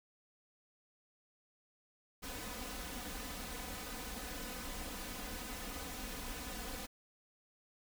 pink noise with comb filter, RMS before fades -44 dBFS, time 2.22-6.87 s, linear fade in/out 20 ms, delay 4 ms, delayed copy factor +0.8, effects none

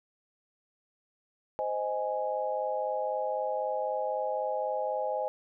sine chord, Ab major, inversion first, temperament just, 519.1 / 623 / 830.6 Hz, C5 / Eb5 / Ab5, -14 / +2 / 0 cents, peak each -33 dBFS, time 1.59-5.28 s, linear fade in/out 0 ms, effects none

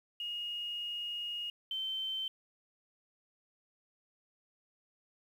sine tone pair in turn, 2865 / 3095 Hz, F7 / G7, +44 / -23 cents, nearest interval minor second, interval 133 cents, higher second, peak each -36 / -34 dBFS, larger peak second, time 0.2-1.5 / 1.71-2.28 s, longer first, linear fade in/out 2 ms, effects 10-bit

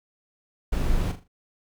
brown noise with echo, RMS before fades -24 dBFS, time 0.72-1.12 s, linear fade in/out 10 ms, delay 40 ms, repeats 4, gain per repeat -9 dB, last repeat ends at 1.28 s, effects none

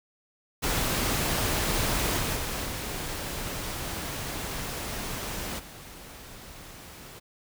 pink noise with level steps, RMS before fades -27 / -29 / -32 / -34 / -45 dBFS, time 0.62-7.2 s, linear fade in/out 20 ms, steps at 2.17 / 2.35 / 2.65 / 5.58 s, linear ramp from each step 20 ms, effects none

